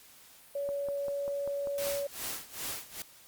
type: tone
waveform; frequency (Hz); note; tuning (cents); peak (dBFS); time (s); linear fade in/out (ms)
sine; 565; C#5; +33; -31; 0.55-2.07; 5
type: click train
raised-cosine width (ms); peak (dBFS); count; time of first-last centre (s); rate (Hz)
1; -30; 7; 0.69-1.869; 5.09
type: noise with tremolo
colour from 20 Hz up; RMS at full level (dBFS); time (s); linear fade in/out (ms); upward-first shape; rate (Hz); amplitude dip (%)
white; -36; 1.78-3.02; 0; sine; 2.5; 90
effects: white hiss -56 dBFS RMS until 3.27 s + Opus 48 kbps